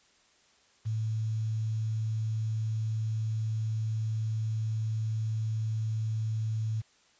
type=tone with quantisation; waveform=sine; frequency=110 Hz; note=A2; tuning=in tune; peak=-28 dBFS; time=0.85-6.82 s; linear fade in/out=20 ms; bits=9; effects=white hiss -64 dBFS RMS until 7.19 s + resampled to 16000 Hz